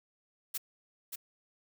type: noise with echo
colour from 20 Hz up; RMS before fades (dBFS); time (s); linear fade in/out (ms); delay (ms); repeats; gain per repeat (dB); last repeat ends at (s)
blue; -35; 0.54-0.58; 10; 580; 1; -5; 1.16
effects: none